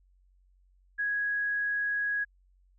sine tone, 1661.2 Hz, G#6, in tune, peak -27 dBFS, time 0.98-2.25 s, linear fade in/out 20 ms, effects added 46 Hz sine -61 dBFS peak until 2.78 s

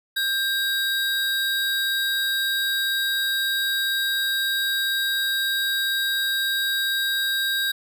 square tone pair together, 1590 / 3809 Hz, G6 / A#7, +24 / +37 cents, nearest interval octave + minor third, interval 1513 cents, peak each -25 dBFS, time 0.16-7.72 s, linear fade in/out 10 ms, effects none

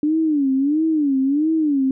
sine tone with vibrato, 291.9 Hz, D4, 10 cents flat, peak -15 dBFS, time 0.03-1.91 s, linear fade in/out 2 ms, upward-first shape sine, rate 1.5 Hz, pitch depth 170 cents each way, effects none

